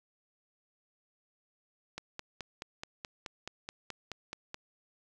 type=click train; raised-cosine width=0.2 ms; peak=-22 dBFS; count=13; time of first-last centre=1.98-4.544 s; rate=4.68 Hz; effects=none